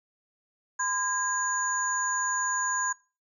sine tone cluster, 1018 / 1626 / 6750 Hz, C6 / G#6 / G#8, -48 / -37 / +27 cents, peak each -30 dBFS, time 0.79-2.93 s, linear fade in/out 10 ms, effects noise-tail reverb RT60 0.3 s tail -21 dB re dry

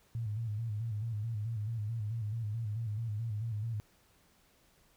sine tone with vibrato, 110 Hz, A2, in tune, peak -33 dBFS, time 0.15-3.8 s, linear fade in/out 0 ms, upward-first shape square, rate 4.6 Hz, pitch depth 83 cents each way, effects pink hiss -67 dBFS RMS until 4.96 s

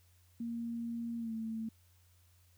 sine tone with pitch glide, 233.1 to 223.2 Hz, A#3 to A3, 0 to +25 cents, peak -36 dBFS, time 0.4-1.69 s, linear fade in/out 5 ms, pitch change -75 cents, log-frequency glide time 1.18-1.33 s, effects added 88 Hz sine -64 dBFS peak until 2.57 s + white hiss -71 dBFS RMS until 2.57 s

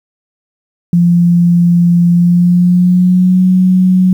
sine tone with pitch glide, 173.1 to 184.46 Hz, F3 to F#3, -15 to -5 cents, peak -5 dBFS, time 0.93-4.13 s, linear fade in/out 2 ms, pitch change +110 cents, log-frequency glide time 2.11-3.43 s, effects 7-bit

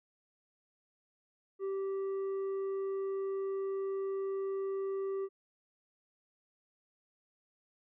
sine tone with tanh clipping, 389.1 Hz, G4, 13 cents flat, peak -34 dBFS, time 1.59-5.29 s, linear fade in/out 50 ms, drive 5 dB, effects none

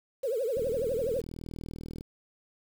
sine tone with vibrato, 490 Hz, B4, 14 cents flat, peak -27 dBFS, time 0.23-1.21 s, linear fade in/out 10 ms, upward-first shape triangle, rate 12 Hz, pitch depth 270 cents each way
click train, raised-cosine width 3 ms, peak -28 dBFS, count 59, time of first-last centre 0.57-2.009 s, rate 40.3 Hz
effects 8-bit

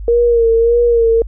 sine tone with vibrato, 466.2 Hz, A#4, in tune, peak -8 dBFS, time 0.08-1.22 s, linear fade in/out 2 ms, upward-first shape sine, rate 1.7 Hz, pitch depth 43 cents each way, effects added 50 Hz sine -23 dBFS peak until 1.27 s

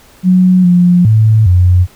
sine tone with pitch steps, 183.7 / 177.2 / 109.6 / 89.9 Hz, F#3 / F3 / A2 / F#2, -12 / +25 / -6 / -49 cents, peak -4 dBFS, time 0.23-1.87 s, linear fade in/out 50 ms, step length 410 ms, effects pink hiss -43 dBFS RMS until 1.95 s

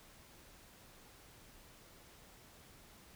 silence, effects pink hiss -60 dBFS RMS until 3.15 s

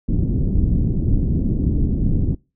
pink low-pass noise, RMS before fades -18 dBFS, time 0.08-2.35 s, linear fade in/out 5 ms, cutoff 290 Hz, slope 24 dB/octave, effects noise-tail reverb RT60 0.3 s tail -25 dB re dry

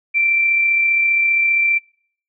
sine tone with amplitude modulation, 2349 Hz, D7, in tune, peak -12 dBFS, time 0.14-1.79 s, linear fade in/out 20 ms, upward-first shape sine, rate 35.1 Hz, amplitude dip 30%, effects noise-tail reverb RT60 0.6 s tail -26 dB re dry

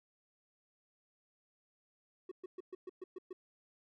triangle tone bursts, 370 Hz, F#4, in tune, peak -40 dBFS, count 8, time 2.29-3.33 s, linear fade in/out 5 ms, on 25 ms, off 120 ms, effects none

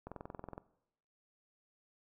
click train, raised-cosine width 1 ms, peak -30 dBFS, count 12, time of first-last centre 0.07-0.579 s, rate 21.6 Hz, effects noise-tail reverb RT60 0.8 s tail -19 dB re dry

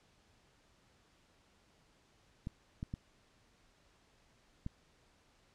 clicks, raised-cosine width 5 ms, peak -27 dBFS, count 4, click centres 2.471 / 2.829 / 2.939 / 4.664 s, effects pink hiss -69 dBFS RMS until 5.54 s + low-pass 7000 Hz 12 dB/octave

